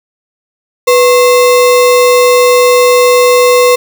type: tone with sample-and-hold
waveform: sine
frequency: 493.9 Hz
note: B4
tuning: in tune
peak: -3 dBFS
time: 0.87-3.76 s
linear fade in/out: 10 ms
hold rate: 1575 Hz
effects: none